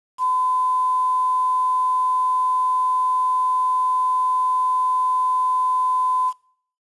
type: tone with quantisation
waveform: sine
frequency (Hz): 1015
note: B5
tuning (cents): +47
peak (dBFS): -17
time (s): 0.18-6.33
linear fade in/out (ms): 50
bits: 7
effects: noise-tail reverb RT60 0.6 s tail -23 dB re dry + resampled to 24000 Hz